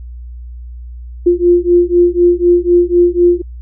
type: beating tone pair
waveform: sine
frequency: 348.4 / 352.4 Hz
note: F4 / F4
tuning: -4 / +16 cents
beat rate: 4 Hz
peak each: -10 dBFS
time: 1.26-3.42 s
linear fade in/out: 10 ms
effects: added 60 Hz sine -26 dBFS peak until 3.61 s